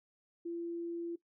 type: tone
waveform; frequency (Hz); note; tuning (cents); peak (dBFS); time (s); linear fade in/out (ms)
sine; 340; F4; -46; -36; 0.45-1.16; 10
effects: noise-tail reverb RT60 0.1 s tail -17 dB re dry